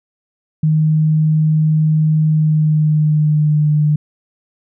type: tone with pitch glide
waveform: sine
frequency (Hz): 155.56 to 150.52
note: D#3 to D3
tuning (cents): 0 to +43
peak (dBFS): -10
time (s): 0.63-3.96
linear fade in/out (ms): 5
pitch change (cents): -57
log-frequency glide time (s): 2.26-3.66
effects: none